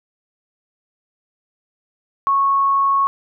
sine tone, 1102 Hz, C#6, 11 cents flat, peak -13 dBFS, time 2.27-3.07 s, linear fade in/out 0 ms, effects none

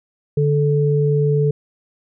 sine tone pair together, 146.83 / 435.8 Hz, D3 / A4, 0 / -17 cents, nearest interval octave + perfect fifth, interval 1883 cents, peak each -15 / -18 dBFS, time 0.37-1.51 s, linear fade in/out 5 ms, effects none

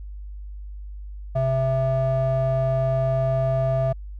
triangle ring-modulated tone, 265.4 Hz, C4, 25 cents sharp, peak -14 dBFS, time 1.35-3.93 s, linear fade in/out 10 ms, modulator 396 Hz, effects added 50 Hz sine -33 dBFS peak until 4.19 s

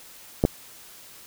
clicks, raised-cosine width 2 ms, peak -5 dBFS, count 2, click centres 0.439 / 0.451 s, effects white hiss -47 dBFS RMS until 1.26 s

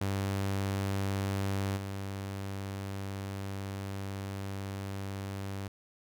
sawtooth tone with level steps, 98 Hz, G2, in tune, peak -26 / -32 dBFS, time 0.01-5.68 s, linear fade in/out 5 ms, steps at 1.76 s, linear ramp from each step 20 ms, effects none

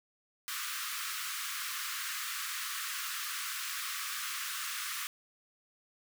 pink high-pass noise, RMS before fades -38 dBFS, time 0.48-5.07 s, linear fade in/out 0 ms, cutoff 1100 Hz, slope 96 dB/octave, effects none

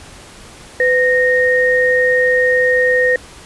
sine tone pair together, 503 / 1853.6 Hz, B4 / A#6, +32 / -10 cents, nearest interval octave + major seventh, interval 2258 cents, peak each -13 dBFS, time 0.8-3.16 s, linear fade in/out 2 ms, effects pink hiss -38 dBFS RMS until 3.45 s + resampled to 24000 Hz

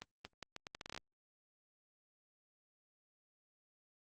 accelerating click train, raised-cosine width 0.2 ms, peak -27 dBFS, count 13, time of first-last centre 0.02-0.977 s, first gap 230 ms, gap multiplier 0.77, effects Opus 24 kbps

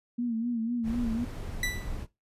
sine tone with vibrato, 233.1 Hz, A#3, in tune, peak -27 dBFS, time 0.18-1.25 s, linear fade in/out 10 ms, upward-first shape sine, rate 4 Hz, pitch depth 76 cents each way
brown noise, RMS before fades -36 dBFS, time 0.83-2.07 s, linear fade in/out 50 ms
sawtooth tone with exponential decay, 1975.5 Hz, B6, in tune, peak -22 dBFS, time 1.63-1.96 s, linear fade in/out 2 ms, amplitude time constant 71 ms
effects noise-tail reverb RT60 0.2 s tail -18 dB re dry + resampled to 32000 Hz

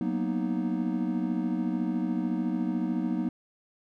triangle chord, B major seventh, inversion second, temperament equal, 185 / 233.1 / 246.9 / 311.1 Hz, F#3 / A#3 / B3 / D#4, 0 / 0 / 0 / 0 cents, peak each -30 dBFS, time 0.01-3.29 s, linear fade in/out 2 ms, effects none

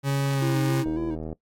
40% pulse tone with pitch glide, 138.59 to 134.26 Hz, C#3 to C3, 0 to +45 cents, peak -21 dBFS, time 0.03-0.85 s, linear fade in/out 50 ms, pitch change -55 cents, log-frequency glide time 0.32-0.48 s
triangle tone with vibrato, 324.6 Hz, E4, 27 cents flat, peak -24 dBFS, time 0.41-1.16 s, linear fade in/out 20 ms, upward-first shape square, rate 3.6 Hz, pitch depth 51 cents each way
click train, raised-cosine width 2 ms, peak -21 dBFS, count 38, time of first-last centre 0.86-1.328 s, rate 79 Hz
effects noise-tail reverb RT60 0.1 s tail -19 dB re dry + AAC 64 kbps

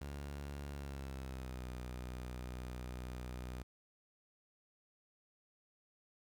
sawtooth tone with pitch glide, 71 to 62.17 Hz, C#2 to B1, +42 to +12 cents, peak -39 dBFS, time 0.01-3.63 s, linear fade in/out 5 ms, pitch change -230 cents, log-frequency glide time 0.72-1.66 s, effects 11-bit

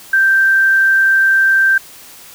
sine tone, 1568 Hz, G6, in tune, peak -8 dBFS, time 0.13-1.78 s, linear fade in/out 5 ms, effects white hiss -38 dBFS RMS until 2.34 s

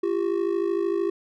triangle ring-modulated tone, 370 Hz, F#4, in tune, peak -17 dBFS, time 0.03-1.1 s, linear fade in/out 5 ms, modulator 26.6 Hz, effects none

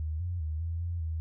sine tone with pitch steps, 78 / 88.1 / 77.9 / 83.2 / 85.7 / 80.5 Hz, D#2 / F2 / D#2 / E2 / F2 / E2, +5 / +16 / +3 / +17 / -32 / -41 cents, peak -30 dBFS, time 0-1.2 s, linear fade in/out 0 ms, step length 200 ms, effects none

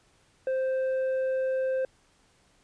sine tone with tanh clipping, 523.3 Hz, C5, in tune, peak -26 dBFS, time 0.47-1.85 s, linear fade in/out 2 ms, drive 5 dB, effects pink hiss -64 dBFS RMS until 2.63 s + resampled to 22050 Hz

